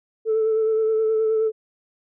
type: tone with vibrato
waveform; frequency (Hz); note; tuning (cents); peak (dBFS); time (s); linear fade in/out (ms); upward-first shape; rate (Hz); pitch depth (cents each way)
sine; 440; A4; 0; -16; 0.25-1.52; 50; sine; 9.5; 22
effects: tanh soft clip ceiling -14 dBFS